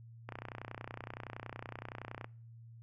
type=click train; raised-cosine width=0.5 ms; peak=-27 dBFS; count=61; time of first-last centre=0.29-2.244 s; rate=30.7 Hz; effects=noise-tail reverb RT60 0.5 s tail -24 dB re dry + added 115 Hz sine -51 dBFS peak until 2.82 s